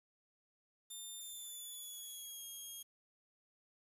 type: tone with pitch glide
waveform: 5% pulse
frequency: 3600 to 3263 Hz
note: A7 to G#7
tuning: +39 to -31 cents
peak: -39 dBFS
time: 0.9-2.83 s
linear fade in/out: 10 ms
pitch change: -170 cents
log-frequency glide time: 1.18-2.43 s
effects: resampled to 32000 Hz + 11-bit